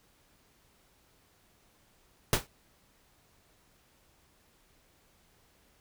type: noise with exponential decay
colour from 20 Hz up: pink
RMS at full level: -21 dBFS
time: 2.33-2.47 s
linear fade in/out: 1 ms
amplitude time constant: 29 ms
effects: pink hiss -66 dBFS RMS until 5.8 s